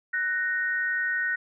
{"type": "tone pair together", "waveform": "sine", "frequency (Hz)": [1492, 1860.6], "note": ["F#6", "A#6"], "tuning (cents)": [14, -4], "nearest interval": "major third", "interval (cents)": 382, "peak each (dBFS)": -27, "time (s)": [0.13, 1.36], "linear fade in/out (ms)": 10, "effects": []}